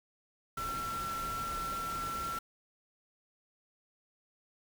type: tone in noise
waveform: sine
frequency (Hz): 1351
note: E6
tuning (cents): +42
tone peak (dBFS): -35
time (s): 0.57-2.39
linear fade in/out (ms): 5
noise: pink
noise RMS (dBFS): -43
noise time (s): 0.57-2.39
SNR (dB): +5
effects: none